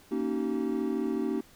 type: chord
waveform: triangle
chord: Eb dominant seventh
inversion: second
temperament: equal with one note detuned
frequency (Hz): 233.1 / 277.2 / 311.1 / 383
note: Bb3 / Db4 / Eb4 / G4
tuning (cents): 0 / 0 / 0 / -40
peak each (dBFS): -31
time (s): 0.11-1.41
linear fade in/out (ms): 10
effects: pink hiss -57 dBFS RMS until 1.55 s